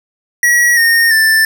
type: tone with pitch steps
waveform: square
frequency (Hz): 1918 / 1843.1 / 1771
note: A#6 / A#6 / A6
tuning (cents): +49 / -20 / +11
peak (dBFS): -8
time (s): 0.43-1.45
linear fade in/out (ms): 2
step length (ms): 340
effects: 8-bit